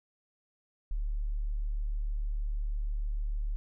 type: tone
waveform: sine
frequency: 36.78 Hz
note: D1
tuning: 3 cents sharp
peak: -29 dBFS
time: 0.91-3.56 s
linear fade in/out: 0 ms
effects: none